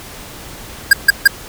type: tone bursts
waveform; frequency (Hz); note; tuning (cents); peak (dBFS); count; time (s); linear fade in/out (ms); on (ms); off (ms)
square; 1616; G#6; -48; -3; 3; 0.91-1.276; 5; 22; 150
effects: pink hiss -33 dBFS RMS until 1.48 s